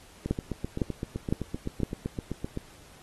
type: two click trains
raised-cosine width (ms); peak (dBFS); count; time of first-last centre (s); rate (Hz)
3; -18 / -12; 19 / 4; 0.26-2.574 / 0.31-1.833; 7.78 / 1.97
effects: pink hiss -54 dBFS RMS until 3.02 s + AAC 32 kbps